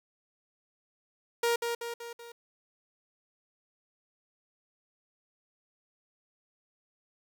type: tone with echo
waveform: sawtooth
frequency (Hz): 470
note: A#4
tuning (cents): +14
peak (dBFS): -21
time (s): 1.43-1.56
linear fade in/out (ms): 5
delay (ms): 190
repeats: 4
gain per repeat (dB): -5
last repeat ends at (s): 2.32
effects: 10-bit